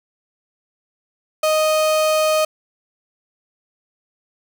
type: tone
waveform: 35% pulse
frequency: 622.3 Hz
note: D#5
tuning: in tune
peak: -13 dBFS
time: 1.43-2.45 s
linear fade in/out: 5 ms
effects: none